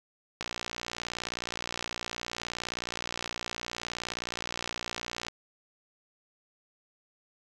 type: click train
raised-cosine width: 0.2 ms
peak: -16 dBFS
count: 290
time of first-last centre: 0.41-5.284 s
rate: 59.3 Hz
effects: none